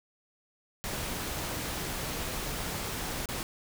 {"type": "noise with dropouts", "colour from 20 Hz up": "pink", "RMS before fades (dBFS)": -35, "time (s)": [0.84, 3.43], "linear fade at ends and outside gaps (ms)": 0, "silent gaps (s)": [3.257, 3.288], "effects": []}